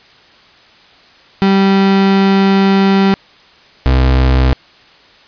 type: tone pair in turn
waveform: 35% pulse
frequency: 194.8 / 64.78 Hz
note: G3 / C2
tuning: -11 / -17 cents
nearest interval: octave + perfect fifth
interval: 1906 cents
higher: first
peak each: -6 dBFS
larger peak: neither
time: 1.42-3.14 / 3.86-4.53 s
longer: first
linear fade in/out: 0 ms
effects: white hiss -44 dBFS RMS until 5.27 s + resampled to 11025 Hz